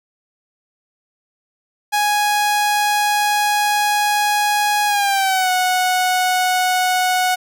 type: tone with pitch glide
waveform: sawtooth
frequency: 830.6 to 735.7 Hz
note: G#5 to F#5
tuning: 0 to -10 cents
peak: -11 dBFS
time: 1.92-7.36 s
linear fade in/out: 20 ms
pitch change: -210 cents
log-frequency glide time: 4.87-5.5 s
effects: none